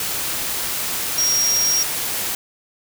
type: tone in noise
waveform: sine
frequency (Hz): 5620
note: F8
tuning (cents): +10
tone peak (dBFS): -16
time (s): 1.18-1.83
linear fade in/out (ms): 2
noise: white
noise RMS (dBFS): -24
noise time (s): 0-2.35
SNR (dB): +5
effects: none